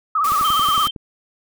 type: tone with vibrato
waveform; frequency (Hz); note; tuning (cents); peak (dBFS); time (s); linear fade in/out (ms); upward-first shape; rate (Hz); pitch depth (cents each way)
sine; 1217; D#6; -39; -15; 0.15-0.87; 5; sine; 17; 110
type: noise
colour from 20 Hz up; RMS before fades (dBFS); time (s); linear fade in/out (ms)
white; -29; 0.24-0.88; 5
type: click train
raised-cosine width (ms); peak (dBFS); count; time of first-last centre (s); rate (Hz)
3; -20; 8; 0.32-0.962; 10.9
type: tone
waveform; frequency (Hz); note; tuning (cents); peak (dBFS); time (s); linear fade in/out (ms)
sine; 3136; G7; 0; -22; 0.44-0.91; 10
effects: none